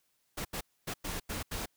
pink noise bursts at uneven times, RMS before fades -37 dBFS, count 6, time 0.37-0.45 / 0.53-0.61 / 0.87-0.94 / 1.04-1.2 / 1.29-1.43 / 1.51-1.66 s, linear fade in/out 10 ms, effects white hiss -75 dBFS RMS until 1.76 s

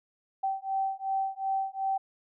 sine beating tone pair, 773 / 775.7 Hz, G5 / G5, -24 / -18 cents, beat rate 2.7 Hz, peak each -31 dBFS, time 0.43-1.98 s, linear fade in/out 10 ms, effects none

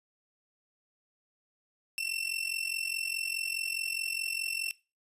sawtooth tone with amplitude modulation, 2695 Hz, E7, 38 cents sharp, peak -25 dBFS, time 1.98-4.71 s, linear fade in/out 0 ms, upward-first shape sine, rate 44.8 Hz, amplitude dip 85%, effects noise-tail reverb RT60 0.3 s tail -21 dB re dry + resampled to 32000 Hz

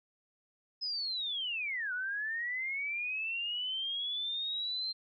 sine linear two-way sweep, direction down then up, 5130 to 1446 to 4164 Hz, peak -33 dBFS, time 0.81-4.93 s, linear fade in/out 20 ms, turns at 1.93 s, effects none

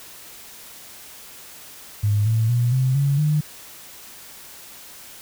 sine tone with pitch steps, 103.83 / 111.93 / 120.66 / 130.06 / 140.21 / 151.14 Hz, G#2 / A2 / B2 / C3 / C#3 / D#3, 0 / +30 / -40 / -10 / +20 / -50 cents, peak -16 dBFS, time 2.03-3.41 s, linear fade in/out 10 ms, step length 230 ms, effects white hiss -42 dBFS RMS until 5.21 s

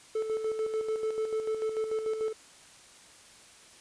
triangle tone with tremolo, 438.1 Hz, A4, 7 cents flat, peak -25 dBFS, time 0.15-2.33 s, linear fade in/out 5 ms, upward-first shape square, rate 6.8 Hz, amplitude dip 50%, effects white hiss -54 dBFS RMS until 3.8 s + resampled to 22050 Hz

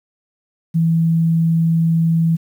sine tone, 164.5 Hz, E3, 3 cents flat, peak -12 dBFS, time 0.74-2.37 s, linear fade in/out 20 ms, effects 8-bit

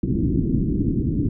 white low-pass noise, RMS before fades -21 dBFS, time 0.03-1.29 s, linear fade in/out 2 ms, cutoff 330 Hz, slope 48 dB/octave, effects none

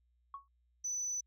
sine tone with exponential decay, 1108.7 Hz, C#6, in tune, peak -38 dBFS, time 0.34-0.48 s, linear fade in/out 2 ms, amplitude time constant 29 ms
sine tone, 5990 Hz, F#8, 20 cents sharp, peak -33 dBFS, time 0.84-1.21 s, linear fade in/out 10 ms
effects tanh soft clip ceiling -32 dBFS + added 60 Hz sine -70 dBFS peak until 1.26 s

